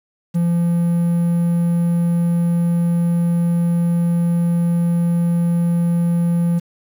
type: tone with quantisation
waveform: triangle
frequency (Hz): 171.2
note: F3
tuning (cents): -34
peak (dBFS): -12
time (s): 0.34-6.6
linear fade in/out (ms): 20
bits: 7
effects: none